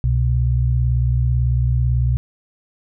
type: tone pair together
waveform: sine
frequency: 65.41 / 123.48 Hz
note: C2 / B2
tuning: 0 / 0 cents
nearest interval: major seventh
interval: 1100 cents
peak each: -17 dBFS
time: 0.04-2.17 s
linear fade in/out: 0 ms
effects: none